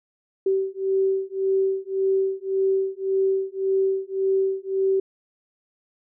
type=beating tone pair; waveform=sine; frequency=384.3 / 386.1 Hz; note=G4 / G4; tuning=-34 / -26 cents; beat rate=1.8 Hz; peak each=-23 dBFS; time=0.46-5 s; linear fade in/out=5 ms; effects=none